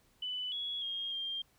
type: tone with pitch steps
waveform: sine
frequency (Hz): 2993 / 3356 / 3241 / 3195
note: F#7 / G#7 / G#7 / G7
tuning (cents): +19 / +17 / -43 / +32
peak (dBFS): -35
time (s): 0.22-1.42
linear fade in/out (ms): 5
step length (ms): 300
effects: pink hiss -69 dBFS RMS until 1.58 s